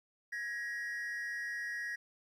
triangle tone pair together, 1661.2 / 1897.4 Hz, G#6 / A#6, 0 / +30 cents, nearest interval major second, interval 230 cents, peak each -39 / -36 dBFS, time 0.32-1.96 s, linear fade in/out 10 ms, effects tanh soft clip ceiling -29 dBFS + 12-bit

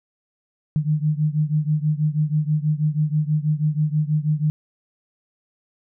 sine beating tone pair, 150 / 156.2 Hz, D3 / D#3, +37 / +7 cents, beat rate 6.2 Hz, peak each -20 / -22 dBFS, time 0.76-4.5 s, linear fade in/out 0 ms, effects none

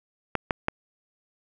clicks, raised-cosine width 0.5 ms, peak -8 dBFS, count 3, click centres 0.353 / 0.508 / 0.684 s, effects none

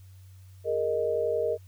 sine chord, Ab suspended second, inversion none, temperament equal, 415.3 / 466.2 / 622.3 Hz, Ab4 / Bb4 / Eb5, 0 / 0 / 0 cents, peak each -32 / -27 / -29 dBFS, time 0.64-1.58 s, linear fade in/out 50 ms, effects added 94 Hz sine -47 dBFS peak until 1.67 s + white hiss -64 dBFS RMS until 1.67 s

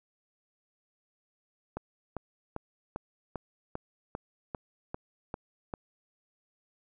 click train, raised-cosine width 1 ms, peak -21 dBFS, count 11, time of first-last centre 1.77-5.738 s, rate 2.52 Hz, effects none

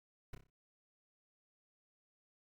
brown noise with echo, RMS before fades -42 dBFS, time 0.33-0.35 s, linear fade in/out 5 ms, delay 30 ms, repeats 5, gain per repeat -7 dB, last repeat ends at 0.5 s, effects MP3 96 kbps

